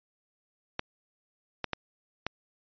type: clicks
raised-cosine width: 0.3 ms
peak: -14 dBFS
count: 4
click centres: 0.794 / 1.643 / 1.733 / 2.266 s
effects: resampled to 11025 Hz